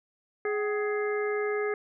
harmonic tone with a mistuned harmonic, 417.8 Hz, G#4, 10 cents sharp, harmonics 1 / 2 / 3 / 4 / 5, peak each -27 / -40 / -38 / -38 / -38 dBFS, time 0.45-1.74 s, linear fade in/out 2 ms, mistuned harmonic 2, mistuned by -150 cents, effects none

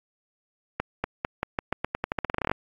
accelerating click train, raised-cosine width 0.5 ms, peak -10 dBFS, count 20, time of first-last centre 0.8-2.515 s, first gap 240 ms, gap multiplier 0.87, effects AAC 64 kbps

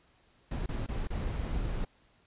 brown noise with dropouts, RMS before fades -33 dBFS, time 0.51-1.85 s, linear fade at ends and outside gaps 5 ms, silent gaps 0.661-0.688 / 0.865-0.886 / 1.073-1.103 s, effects pink hiss -66 dBFS RMS until 2.26 s + resampled to 8000 Hz

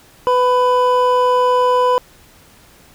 triangle tone pair together, 499 / 998 Hz, B4 / B5, +18 / +18 cents, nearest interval octave, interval 1200 cents, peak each -12 dBFS, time 0.27-1.98 s, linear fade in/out 0 ms, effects pink hiss -47 dBFS RMS until 2.94 s

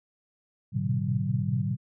sine tone cluster, 106.3 / 122.1 / 126.9 / 149.2 / 189.5 Hz, G#2 / B2 / B2 / D3 / F#3, +41 / -19 / +47 / +28 / +42 cents, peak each -31 dBFS, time 0.72-1.77 s, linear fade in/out 50 ms, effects none

